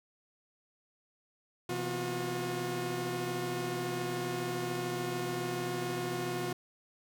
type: tone cluster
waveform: sawtooth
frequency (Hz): 128.8 / 167.5 / 244.2 / 359.3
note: C3 / E3 / B3 / F4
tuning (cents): -27 / +28 / -19 / +49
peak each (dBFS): -36 / -38 / -40 / -31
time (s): 1.69-6.53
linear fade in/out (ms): 5
effects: none